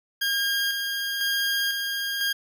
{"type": "tone with tremolo", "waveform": "20% pulse", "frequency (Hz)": 1617, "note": "G#6", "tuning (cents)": -47, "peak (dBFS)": -18, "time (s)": [0.21, 2.33], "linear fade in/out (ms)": 10, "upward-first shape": "square", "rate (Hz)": 1, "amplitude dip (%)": 35, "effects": []}